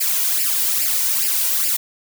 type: noise with flanger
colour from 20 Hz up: blue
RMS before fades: -19 dBFS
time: 0-1.77 s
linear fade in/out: 10 ms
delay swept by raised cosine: 0.4 to 2.1 ms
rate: 2.4 Hz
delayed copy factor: +0.75
effects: none